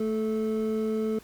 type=tone pair together; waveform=triangle; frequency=220 / 435.8 Hz; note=A3 / A4; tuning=0 / -17 cents; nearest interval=octave; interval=1183 cents; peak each=-26 dBFS; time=0-1.19 s; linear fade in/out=5 ms; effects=pink hiss -53 dBFS RMS until 1.23 s